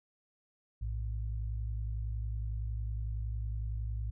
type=tone pair together; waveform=sine; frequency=57.23 / 108.1 Hz; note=A#1 / A2; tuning=-31 / -30 cents; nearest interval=major seventh; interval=1101 cents; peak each=-34 / -39 dBFS; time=0.81-4.11 s; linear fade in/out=10 ms; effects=none